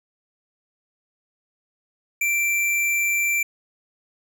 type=tone; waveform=square; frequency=2349 Hz; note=D7; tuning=in tune; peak=-20 dBFS; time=2.21-3.43 s; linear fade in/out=5 ms; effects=none